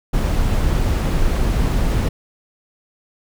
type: noise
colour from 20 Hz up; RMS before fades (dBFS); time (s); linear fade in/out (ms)
brown; -17; 0.13-2.09; 10
effects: none